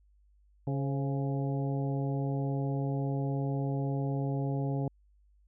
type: harmonic tone with a mistuned harmonic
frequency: 138.59 Hz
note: C#3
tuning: in tune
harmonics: 1 / 2 / 3 / 4 / 5 / 6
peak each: -30 / -36 / -40 / -42 / -44 / -46 dBFS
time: 0.67-4.88 s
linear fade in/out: 2 ms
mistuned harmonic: 4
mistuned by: -52 cents
effects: added 50 Hz sine -61 dBFS peak until 5.47 s